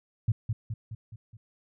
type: tone with echo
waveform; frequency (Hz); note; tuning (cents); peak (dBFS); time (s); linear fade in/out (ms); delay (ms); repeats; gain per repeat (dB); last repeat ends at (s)
sine; 110.6; A2; +9; -20; 0.28-0.32; 5; 210; 5; -5; 1.37
effects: none